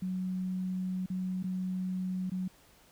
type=tone with dropouts; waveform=sine; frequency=185 Hz; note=F#3; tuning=in tune; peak=-31 dBFS; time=0.02-2.48 s; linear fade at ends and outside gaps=5 ms; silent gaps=1.061-1.1 / 1.428-1.44 / 2.298-2.317 s; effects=pink hiss -61 dBFS RMS until 2.91 s